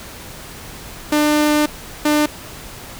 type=tone bursts at uneven times; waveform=sawtooth; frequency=299.5 Hz; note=D4; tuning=34 cents sharp; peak=-9 dBFS; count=2; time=1.12-1.66 / 2.05-2.26 s; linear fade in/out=5 ms; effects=pink hiss -35 dBFS RMS until 2.99 s